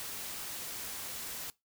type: noise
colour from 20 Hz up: white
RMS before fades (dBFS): -41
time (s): 0-1.5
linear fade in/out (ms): 0
effects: noise-tail reverb RT60 0.2 s tail -21 dB re dry